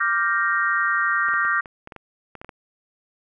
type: chord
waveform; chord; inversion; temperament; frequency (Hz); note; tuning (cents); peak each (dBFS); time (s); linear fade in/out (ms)
sine; G minor seventh; second; equal; 1174.7 / 1396.9 / 1568 / 1864.7; D6 / F6 / G6 / Bb6; 0 / 0 / 0 / 0; -24; 0-1.61; 10
type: clicks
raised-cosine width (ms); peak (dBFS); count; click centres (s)
0.5; -23; 11; 1.286 / 1.338 / 1.451 / 1.658 / 1.874 / 1.922 / 1.963 / 2.353 / 2.415 / 2.446 / 2.492
effects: none